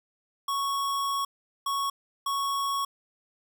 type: tone bursts at uneven times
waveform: square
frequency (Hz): 1108.7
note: C#6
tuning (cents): 0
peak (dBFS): -27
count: 3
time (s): 0.48-1.25 / 1.66-1.9 / 2.26-2.85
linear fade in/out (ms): 5
effects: none

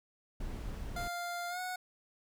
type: noise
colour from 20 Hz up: brown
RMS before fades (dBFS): -40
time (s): 0.4-1.08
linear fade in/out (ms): 5
type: tone with pitch glide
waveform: 25% pulse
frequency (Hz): 698.5 to 733.7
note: F5 to F#5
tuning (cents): 0 to -15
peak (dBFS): -33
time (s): 0.96-1.76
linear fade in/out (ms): 5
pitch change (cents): +85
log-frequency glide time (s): 1.49-1.6
effects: none

